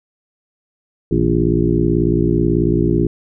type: harmonic tone with a mistuned harmonic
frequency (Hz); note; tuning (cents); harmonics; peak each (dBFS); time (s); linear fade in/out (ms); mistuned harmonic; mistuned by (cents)
58.27; A#1; 0; 1 / 2 / 3 / 4 / 5 / 6 / 7; -22 / -21 / -19 / -22 / -20 / -18 / -22; 1.11-3.07; 5; 3; -120
effects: none